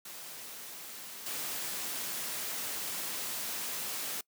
white noise with level steps, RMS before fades -45 / -37 dBFS, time 0.05-4.21 s, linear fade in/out 5 ms, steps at 1.26 s, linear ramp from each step 5 ms, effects noise-tail reverb RT60 0.1 s tail -24 dB re dry + high-pass 150 Hz 12 dB/octave

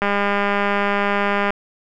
click train, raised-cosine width 0.5 ms, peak -5 dBFS, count 301, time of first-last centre 0.02-1.505 s, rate 202 Hz, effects none

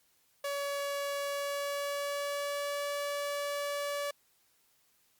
sawtooth tone with pitch glide, 566 to 574.2 Hz, C#5 to D5, +36 to -39 cents, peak -29 dBFS, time 0.44-4.11 s, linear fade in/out 5 ms, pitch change +25 cents, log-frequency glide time 1.19-2.89 s, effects white hiss -70 dBFS RMS until 5.19 s + Opus 48 kbps

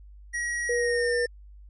square tone with pitch glide, 1905 to 1800.2 Hz, A#6 to A6, +37 to +39 cents, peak -28 dBFS, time 0.33-1.27 s, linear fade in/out 20 ms, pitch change -98 cents, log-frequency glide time 0.69-1.14 s
sine tone, 481.7 Hz, B4, 43 cents flat, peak -24 dBFS, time 0.69-1.26 s, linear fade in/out 5 ms
effects added 50 Hz sine -45 dBFS peak until 1.69 s + resampled to 24000 Hz

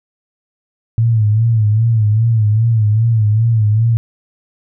sine tone with vibrato, 110.5 Hz, A2, 8 cents sharp, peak -9 dBFS, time 0.98-3.97 s, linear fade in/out 0 ms, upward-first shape sine, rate 2.5 Hz, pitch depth 91 cents each way, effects none

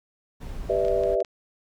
brown noise, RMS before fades -35 dBFS, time 0.4-1.16 s, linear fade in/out 20 ms
sine chord, E minor seventh, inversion first, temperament equal with one note detuned, 392 / 493.9 / 596.9 / 659.3 Hz, G4 / B4 / D5 / E5, 0 / 0 / +28 / 0 cents, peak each -26 dBFS, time 0.69-1.23 s, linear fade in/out 10 ms
clicks, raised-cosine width 0.2 ms, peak -25 dBFS, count 5, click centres 0.85 / 0.883 / 1.036 / 1.204 / 1.248 s
effects none

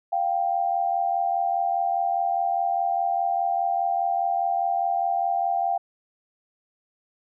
sine tone pair together, 698.5 / 783.4 Hz, F5 / G5, 0 / -1 cents, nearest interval major second, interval 199 cents, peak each -24 dBFS, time 0.12-5.78 s, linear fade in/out 10 ms, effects none

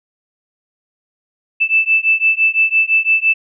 sine beating tone pair, 2637 / 2642.9 Hz, E7 / E7, 0 / +4 cents, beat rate 5.9 Hz, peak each -14 dBFS, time 1.6-3.34 s, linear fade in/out 20 ms, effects none

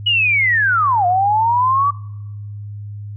sine linear two-way sweep, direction down then up, 2939 to 698.5 to 1158 Hz, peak -12 dBFS, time 0.06-1.91 s, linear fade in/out 10 ms, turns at 1.06 s, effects noise-tail reverb RT60 1.0 s tail -25 dB re dry + added 103 Hz sine -27 dBFS peak until 3.16 s

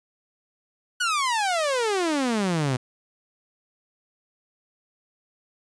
sawtooth exponential sweep, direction down, 1500 to 122.3 Hz, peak -18 dBFS, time 1-2.77 s, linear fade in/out 10 ms, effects resampled to 22050 Hz

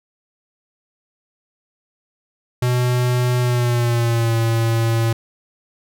square tone with pitch glide, 124 to 114.37 Hz, B2 to A#2, +7 to -33 cents, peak -16 dBFS, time 2.62-5.13 s, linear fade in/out 5 ms, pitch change -140 cents, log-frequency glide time 3.4-4.34 s, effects none

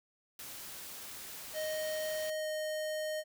white noise, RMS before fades -46 dBFS, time 0.39-2.3 s, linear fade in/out 2 ms
square tone with pitch glide, 622 to 618.4 Hz, D#5 to D#5, -1 to -11 cents, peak -35 dBFS, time 1.53-3.24 s, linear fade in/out 50 ms, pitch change -10 cents, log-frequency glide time 2.38-2.47 s
effects none

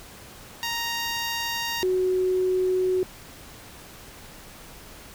10% pulse / sine tone pair in turn, 932.3 / 370 Hz, A#5 / F#4, 0 / 0 cents, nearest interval octave + major third, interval 1600 cents, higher first, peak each -18 / -20 dBFS, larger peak first, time 0.63-1.83 / 1.83-3.03 s, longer neither, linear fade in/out 0 ms, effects pink hiss -45 dBFS RMS until 5.14 s

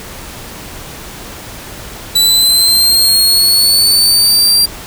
sawtooth linear sweep, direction up, 3951 to 4741 Hz, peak -4 dBFS, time 2.15-4.66 s, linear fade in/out 10 ms, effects pink hiss -29 dBFS RMS until 4.86 s

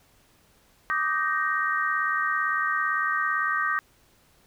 sine chord, Eb major seventh, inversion third, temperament just, 1166.7 / 1244.5 / 1555.6 / 1866.8 Hz, D6 / Eb6 / G6 / Bb6, -12 / 0 / -14 / +2 cents, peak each -29 / -29 / -28 / -28 dBFS, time 0.9-3.79 s, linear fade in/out 0 ms, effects pink hiss -61 dBFS RMS until 4.46 s

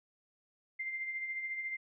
sine tone with tremolo, 2093 Hz, C7, in tune, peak -34 dBFS, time 0.79-1.77 s, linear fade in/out 10 ms, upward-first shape sine, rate 14 Hz, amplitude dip 45%, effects none

